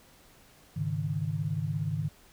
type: chord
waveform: sine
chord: Ab suspended fourth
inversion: none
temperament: equal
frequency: 103.83 / 138.59 / 155.56 Hz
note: Ab2 / Db3 / Eb3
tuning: 0 / 0 / 0 cents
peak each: -34 / -34 / -31 dBFS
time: 0.76-2.09 s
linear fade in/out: 10 ms
effects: pink hiss -58 dBFS RMS until 2.32 s